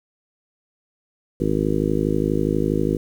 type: harmonic tone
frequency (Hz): 52.3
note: G#1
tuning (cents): +13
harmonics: 1 / 2 / 3 / 4 / 5 / 6 / 7 / 8 / 9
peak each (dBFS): -29 / -31 / -25 / -29 / -25 / -25 / -25 / -29 / -28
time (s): 1.4-2.97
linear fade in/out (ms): 5
effects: 8-bit

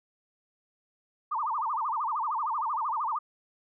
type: tone with vibrato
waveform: sine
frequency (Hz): 1042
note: C6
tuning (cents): -7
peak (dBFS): -27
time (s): 1.31-3.19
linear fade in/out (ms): 10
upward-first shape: sine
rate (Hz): 13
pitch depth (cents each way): 300
effects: none

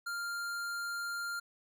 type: tone with hard clipping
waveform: sine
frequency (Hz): 1396.9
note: F6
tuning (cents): 0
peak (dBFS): -37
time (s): 0.06-1.4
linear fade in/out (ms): 10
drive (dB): 17
effects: none

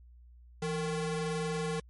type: ring-modulated tone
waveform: 45% pulse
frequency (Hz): 311.1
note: D#4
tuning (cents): 0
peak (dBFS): -28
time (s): 0.62-1.8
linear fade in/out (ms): 5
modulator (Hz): 145
effects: added 60 Hz sine -52 dBFS peak until 1.89 s + MP3 48 kbps

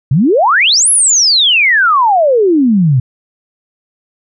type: exponential two-way sweep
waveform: sine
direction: up then down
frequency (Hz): 120 to 11175 to 120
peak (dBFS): -6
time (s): 0.11-3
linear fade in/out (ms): 5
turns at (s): 0.9
effects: none

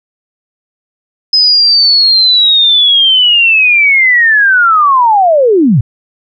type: linear sweep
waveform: sine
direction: down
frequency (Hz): 5090 to 98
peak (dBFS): -4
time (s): 1.33-5.81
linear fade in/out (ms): 5
effects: none

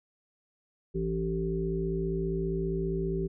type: harmonic tone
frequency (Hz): 55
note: A1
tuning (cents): 0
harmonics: 1 / 3 / 5 / 7 / 8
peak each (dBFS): -35 / -32 / -41 / -31 / -44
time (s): 0.94-3.28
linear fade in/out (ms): 20
effects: none

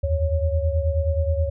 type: tone cluster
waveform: sine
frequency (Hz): 76.9 / 86.3 / 554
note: D#2 / F2 / C#5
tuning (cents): -20 / -20 / -1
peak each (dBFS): -21 / -24 / -26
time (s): 0.03-1.5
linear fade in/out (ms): 10
effects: none

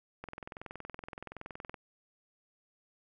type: click train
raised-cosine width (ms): 0.5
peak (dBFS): -27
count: 33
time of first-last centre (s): 0.24-1.742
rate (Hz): 21.3
effects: none

